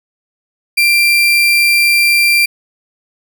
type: tone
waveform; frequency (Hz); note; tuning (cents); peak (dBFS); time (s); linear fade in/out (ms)
35% pulse; 2368; D7; +14; -6; 0.77-2.46; 10
effects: none